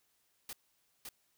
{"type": "noise with echo", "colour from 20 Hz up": "white", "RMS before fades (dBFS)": -44, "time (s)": [0.49, 0.53], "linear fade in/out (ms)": 2, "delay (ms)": 560, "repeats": 1, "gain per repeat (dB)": -2, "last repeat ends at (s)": 1.09, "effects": ["white hiss -75 dBFS RMS until 1.37 s"]}